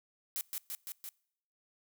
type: noise with echo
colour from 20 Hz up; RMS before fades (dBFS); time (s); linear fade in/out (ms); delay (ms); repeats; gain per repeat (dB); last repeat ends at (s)
blue; -36; 0.36-0.41; 0; 170; 4; -2; 1.09
effects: noise-tail reverb RT60 0.7 s tail -25 dB re dry